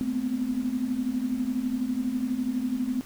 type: tone cluster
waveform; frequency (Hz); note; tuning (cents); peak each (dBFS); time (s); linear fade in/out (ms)
sine; 218.5 / 245 / 257.1; A3 / B3 / C4; -12 / -14 / -30; -33 / -32 / -27; 0.01-3.01; 0
effects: pink hiss -48 dBFS RMS until 3.05 s